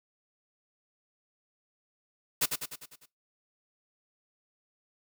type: noise with echo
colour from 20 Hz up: white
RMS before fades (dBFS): -26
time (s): 2.41-2.46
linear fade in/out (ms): 10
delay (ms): 100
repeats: 6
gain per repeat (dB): -5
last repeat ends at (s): 3.06
effects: noise-tail reverb RT60 0.2 s tail -20 dB re dry